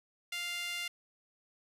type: tone with high-pass filter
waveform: sawtooth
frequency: 698.5 Hz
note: F5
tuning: in tune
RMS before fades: -38 dBFS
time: 0.32-0.88 s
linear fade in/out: 5 ms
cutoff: 2400 Hz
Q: 2.7
effects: resampled to 32000 Hz + 11-bit